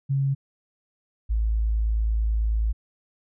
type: tone pair in turn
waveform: sine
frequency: 137.2 / 54.58 Hz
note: C#3 / A1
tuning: -17 / -13 cents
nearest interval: octave + major third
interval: 1596 cents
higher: first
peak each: -20 dBFS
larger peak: neither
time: 0.09-0.35 / 1.29-2.73 s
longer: second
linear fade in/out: 20 ms
effects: none